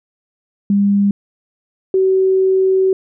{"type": "tone pair in turn", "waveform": "sine", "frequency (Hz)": [201, 379.4], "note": ["G3", "F#4"], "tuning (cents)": [44, 43], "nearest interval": "major seventh", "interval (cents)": 1099, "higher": "second", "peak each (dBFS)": -10, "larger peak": "neither", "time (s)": [[0.7, 1.11], [1.94, 2.93]], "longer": "second", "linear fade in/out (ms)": 2, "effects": []}